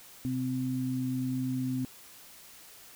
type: tone pair together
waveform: sine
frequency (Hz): 128.9 / 257.5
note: C3 / C4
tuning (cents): -26 / -28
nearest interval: octave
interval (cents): 1198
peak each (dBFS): -34 / -30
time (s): 0.25-1.85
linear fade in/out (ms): 0
effects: white hiss -52 dBFS RMS until 2.95 s